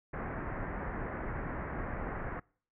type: low-pass noise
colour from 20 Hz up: pink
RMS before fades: -38 dBFS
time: 0.13-2.4 s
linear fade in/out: 10 ms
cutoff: 2000 Hz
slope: 48 dB/octave
effects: noise-tail reverb RT60 0.5 s tail -26 dB re dry